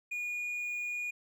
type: tone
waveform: triangle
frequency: 2443 Hz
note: D#7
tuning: 32 cents flat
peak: -32 dBFS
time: 0.11-1.11 s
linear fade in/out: 10 ms
effects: none